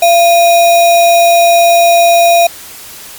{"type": "tone with sample-and-hold", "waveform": "sine", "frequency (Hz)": 684, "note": "F5", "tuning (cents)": -36, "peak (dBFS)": -3, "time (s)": [0.02, 2.47], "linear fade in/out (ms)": 5, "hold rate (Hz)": 3150, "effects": ["white hiss -30 dBFS RMS until 3.18 s", "MP3 96 kbps"]}